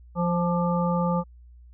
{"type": "harmonic tone with a mistuned harmonic", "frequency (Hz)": 174.61, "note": "F3", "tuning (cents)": 0, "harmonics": [1, 3, 5, 7], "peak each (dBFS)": [-23, -28, -30, -31], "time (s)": [0.15, 1.24], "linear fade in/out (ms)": 50, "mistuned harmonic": 7, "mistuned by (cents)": -47, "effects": ["added 60 Hz sine -46 dBFS peak until 1.73 s"]}